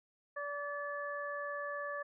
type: harmonic tone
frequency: 577 Hz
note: D5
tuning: 31 cents flat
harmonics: 1 / 2 / 3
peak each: -41 / -42 / -42 dBFS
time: 0.36-2.03 s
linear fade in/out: 10 ms
effects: none